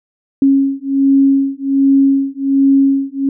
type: beating tone pair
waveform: sine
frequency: 273 / 274.3 Hz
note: C#4 / C#4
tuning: -26 / -18 cents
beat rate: 1.3 Hz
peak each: -12 dBFS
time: 0.42-3.29 s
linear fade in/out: 2 ms
effects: none